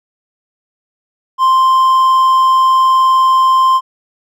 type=tone; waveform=triangle; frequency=1046.5 Hz; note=C6; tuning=in tune; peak=-5 dBFS; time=1.38-3.81 s; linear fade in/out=50 ms; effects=none